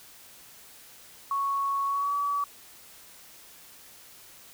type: tone with pitch glide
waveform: sine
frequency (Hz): 1108.7 to 1142.5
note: C#6 to D6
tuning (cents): 0 to -48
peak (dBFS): -25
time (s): 1.31-2.44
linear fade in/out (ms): 2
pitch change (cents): +52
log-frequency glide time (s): 1.86-2.14
effects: white hiss -51 dBFS RMS until 4.53 s